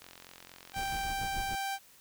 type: click train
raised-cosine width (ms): 0.2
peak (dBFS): -31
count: 46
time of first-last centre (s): 0.02-1.036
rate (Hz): 44.3
type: tone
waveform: sawtooth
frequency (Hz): 784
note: G5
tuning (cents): 0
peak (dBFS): -29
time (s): 0.73-1.79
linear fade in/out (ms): 50
type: noise with tremolo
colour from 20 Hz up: brown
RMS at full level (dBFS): -39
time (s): 0.76-1.55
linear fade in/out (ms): 2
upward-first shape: sine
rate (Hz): 6.8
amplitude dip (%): 70
effects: white hiss -59 dBFS RMS until 2 s